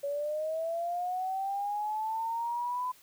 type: linear sweep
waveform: sine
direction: up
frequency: 560 to 1010 Hz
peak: -30 dBFS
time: 0.03-2.92 s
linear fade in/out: 10 ms
effects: white hiss -59 dBFS RMS until 3.02 s